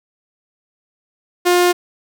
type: tone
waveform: sawtooth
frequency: 355 Hz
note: F4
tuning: 28 cents sharp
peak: -7 dBFS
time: 1.45-1.73 s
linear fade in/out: 20 ms
effects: none

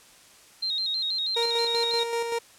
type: tone with vibrato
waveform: sine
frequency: 3951 Hz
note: B7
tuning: in tune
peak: -25 dBFS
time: 0.62-2.04 s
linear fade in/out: 10 ms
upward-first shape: square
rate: 6.2 Hz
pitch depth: 84 cents each way
type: tone with tremolo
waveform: 30% pulse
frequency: 466.2 Hz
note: A#4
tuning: in tune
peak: -22 dBFS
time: 1.36-2.39 s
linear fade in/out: 10 ms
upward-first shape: square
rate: 5.2 Hz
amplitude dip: 40%
effects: white hiss -53 dBFS RMS until 2.58 s + low-pass 10000 Hz 12 dB/octave

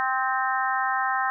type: harmonic tone with a mistuned harmonic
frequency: 261.6 Hz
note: C4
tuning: in tune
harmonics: 3 / 4 / 5 / 6 / 7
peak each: -27 / -28 / -29 / -30 / -30 dBFS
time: 0-1.3 s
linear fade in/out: 0 ms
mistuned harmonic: 5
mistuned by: -23 cents
effects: none

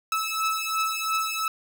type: beating tone pair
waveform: sawtooth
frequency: 1303 / 1305.9 Hz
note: E6 / E6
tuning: -20 / -17 cents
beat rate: 2.9 Hz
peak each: -24 dBFS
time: 0.12-1.48 s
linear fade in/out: 2 ms
effects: none

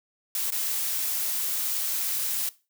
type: noise with dropouts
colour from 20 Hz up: blue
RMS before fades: -28 dBFS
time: 0.35-2.49 s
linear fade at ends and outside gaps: 1 ms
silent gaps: 0.504-0.521 s
effects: noise-tail reverb RT60 0.3 s tail -19 dB re dry

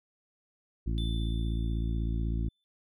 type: harmonic tone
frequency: 56.1 Hz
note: A1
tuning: 34 cents sharp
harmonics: 1 / 2 / 3 / 4 / 5 / 6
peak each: -29 / -35 / -39 / -41 / -43 / -45 dBFS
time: 0.86-2.49 s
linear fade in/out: 10 ms
type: tone with exponential decay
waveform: triangle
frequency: 3520 Hz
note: A7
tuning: in tune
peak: -37 dBFS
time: 0.98-2.64 s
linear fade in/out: 0 ms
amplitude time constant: 360 ms
effects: none

